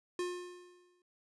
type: tone with exponential decay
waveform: square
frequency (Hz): 356.7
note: F4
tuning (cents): +37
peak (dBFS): -33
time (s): 0.19-1.02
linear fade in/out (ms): 2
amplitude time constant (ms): 180
effects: resampled to 24000 Hz